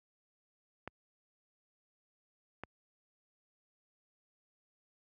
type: clicks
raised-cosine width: 0.5 ms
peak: -26 dBFS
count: 2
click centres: 0.876 / 2.636 s
effects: high-pass 60 Hz 12 dB/octave